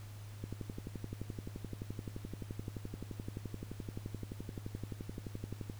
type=click train; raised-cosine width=3 ms; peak=-28 dBFS; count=62; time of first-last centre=0.44-5.699 s; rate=11.6 Hz; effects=added 103 Hz sine -46 dBFS peak until 5.79 s + pink hiss -58 dBFS RMS until 5.79 s